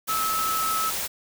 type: tone in noise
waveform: sine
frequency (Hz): 1300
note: E6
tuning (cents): -24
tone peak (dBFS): -24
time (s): 0.08-0.91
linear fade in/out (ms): 20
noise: white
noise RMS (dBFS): -29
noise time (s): 0.07-1.08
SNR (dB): +2
effects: none